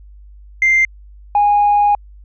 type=tone pair in turn; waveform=sine; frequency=2092 / 823 Hz; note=C7 / G#5; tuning=-1 / -16 cents; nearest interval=octave + major third; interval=1615 cents; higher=first; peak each=-8 / -8 dBFS; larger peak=neither; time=0.62-0.85 / 1.35-1.95 s; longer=second; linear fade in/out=2 ms; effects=tanh soft clip ceiling -6 dBFS + added 50 Hz sine -37 dBFS peak until 2.24 s